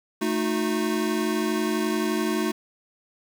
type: chord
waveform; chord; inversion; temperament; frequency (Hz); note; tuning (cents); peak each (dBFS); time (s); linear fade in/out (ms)
square; D# diminished; second; equal with one note detuned; 220 / 311.1 / 363; A3 / D#4 / F#4; 0 / 0 / -33; -28; 0.21-2.52; 10
effects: 8-bit